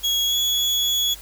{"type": "tone with pitch glide", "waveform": "35% pulse", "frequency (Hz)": [3322, 3374], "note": ["G#7", "G#7"], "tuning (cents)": [0, 27], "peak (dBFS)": -17, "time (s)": [0.03, 1.15], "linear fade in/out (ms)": 20, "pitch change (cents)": 27, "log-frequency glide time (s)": [0.26, 0.36], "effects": ["added 50 Hz sine -43 dBFS peak until 1.21 s", "white hiss -43 dBFS RMS until 1.21 s"]}